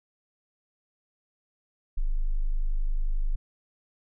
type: tone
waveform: sine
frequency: 25.63 Hz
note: G#0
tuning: 22 cents flat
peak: -22 dBFS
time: 1.97-3.36 s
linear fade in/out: 10 ms
effects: none